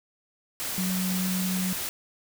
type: tone in noise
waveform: sine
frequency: 185.3 Hz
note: F#3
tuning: 3 cents sharp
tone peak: -26 dBFS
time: 0.78-1.73 s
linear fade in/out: 0 ms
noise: white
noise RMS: -32 dBFS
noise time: 0.6-1.89 s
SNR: +3 dB
effects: none